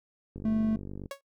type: click train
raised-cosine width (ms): 3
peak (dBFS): -27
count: 35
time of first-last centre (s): 0.36-1.058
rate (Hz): 48.7
type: tone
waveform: triangle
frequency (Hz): 219.4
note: A3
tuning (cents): -5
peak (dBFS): -22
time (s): 0.45-0.76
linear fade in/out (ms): 2
type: tone with exponential decay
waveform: sawtooth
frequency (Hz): 554.4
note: C#5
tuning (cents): 0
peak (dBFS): -28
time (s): 1.11-1.21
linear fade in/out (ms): 2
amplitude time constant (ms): 21
effects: noise-tail reverb RT60 0.1 s tail -22 dB re dry

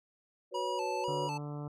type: chord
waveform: sine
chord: F# suspended fourth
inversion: none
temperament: equal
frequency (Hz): 370 / 493.9 / 554.4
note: F#4 / B4 / C#5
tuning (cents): 0 / 0 / 0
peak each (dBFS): -38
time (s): 0.51-1.3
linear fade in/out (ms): 50
type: tone with vibrato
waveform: square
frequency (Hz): 920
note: A#5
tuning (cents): -23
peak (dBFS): -35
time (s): 0.54-1.38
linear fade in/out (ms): 10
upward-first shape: square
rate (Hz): 2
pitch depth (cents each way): 82
type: harmonic tone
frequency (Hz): 146.83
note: D3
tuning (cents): 0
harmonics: 1 / 2 / 3 / 4 / 5 / 6 / 7 / 8 / 9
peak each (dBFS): -38 / -44 / -48 / -50 / -52 / -54 / -55 / -56 / -57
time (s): 1.08-1.68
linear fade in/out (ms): 2
effects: low-pass 7000 Hz 12 dB/octave + MP3 96 kbps

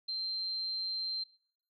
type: tone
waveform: sine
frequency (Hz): 4141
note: C8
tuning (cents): -19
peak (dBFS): -33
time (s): 0.08-1.24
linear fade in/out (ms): 10
effects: noise-tail reverb RT60 0.6 s tail -20 dB re dry

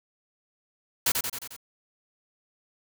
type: noise with echo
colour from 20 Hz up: white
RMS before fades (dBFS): -23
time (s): 1.06-1.12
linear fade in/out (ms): 5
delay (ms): 89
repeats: 5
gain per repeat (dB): -4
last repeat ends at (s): 1.565
effects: none

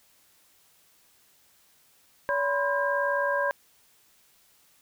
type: tone cluster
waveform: sine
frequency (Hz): 568 / 989 / 1048 / 1608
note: C#5 / B5 / C6 / G6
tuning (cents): +42 / +2 / +2 / +44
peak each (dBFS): -27 / -30 / -34 / -28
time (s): 2.29-3.51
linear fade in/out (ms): 0
effects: white hiss -62 dBFS RMS until 4.81 s

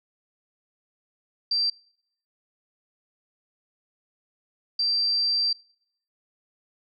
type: tone bursts at uneven times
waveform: sine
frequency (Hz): 4699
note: D8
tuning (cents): 0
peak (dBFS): -21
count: 2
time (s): 1.51-1.7 / 4.79-5.53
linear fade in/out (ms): 5
effects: noise-tail reverb RT60 0.7 s tail -26 dB re dry

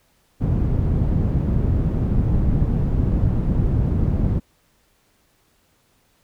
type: low-pass noise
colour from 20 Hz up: white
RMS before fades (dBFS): -19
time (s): 0.4-4.4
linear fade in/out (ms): 20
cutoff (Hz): 130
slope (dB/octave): 12
effects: pink hiss -62 dBFS RMS until 6.23 s

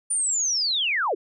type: linear sweep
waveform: sine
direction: down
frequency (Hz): 9397 to 310.6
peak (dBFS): -21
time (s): 0.1-1.15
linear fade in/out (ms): 10
effects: none

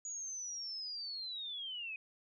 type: linear sweep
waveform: sine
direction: down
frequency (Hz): 6820 to 2494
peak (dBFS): -40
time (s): 0.05-1.96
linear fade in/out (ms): 2
effects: none

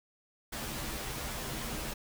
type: noise with comb filter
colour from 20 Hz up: pink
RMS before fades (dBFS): -38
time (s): 0.52-1.94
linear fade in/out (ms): 10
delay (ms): 11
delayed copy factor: -0.7
effects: none

